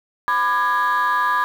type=chord; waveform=sine; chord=G# diminished; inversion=first; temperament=just; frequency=996.7 / 1196.1 / 1661.2 Hz; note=B5 / D6 / G#6; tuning=+16 / +31 / 0 cents; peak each=-18 / -19 / -20 dBFS; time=0.28-1.44 s; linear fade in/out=0 ms; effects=tanh soft clip ceiling -12 dBFS + 7-bit